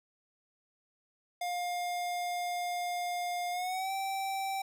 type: tone with pitch glide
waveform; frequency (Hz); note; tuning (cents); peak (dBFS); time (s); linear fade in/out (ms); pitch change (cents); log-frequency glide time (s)
square; 708 to 776.6; F5 to G5; +23 to -16; -33; 1.41-4.62; 5; +161; 3.51-3.92
effects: none